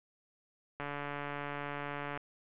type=click train; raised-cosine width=0.5 ms; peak=-24 dBFS; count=199; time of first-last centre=0.8-2.175 s; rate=144 Hz; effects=resampled to 8000 Hz + 11-bit